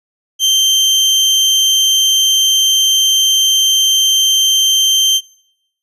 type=tone; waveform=30% pulse; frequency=3136 Hz; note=G7; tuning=in tune; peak=-6 dBFS; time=0.39-5.21 s; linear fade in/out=50 ms; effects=noise-tail reverb RT60 0.9 s tail -25 dB re dry + resampled to 32000 Hz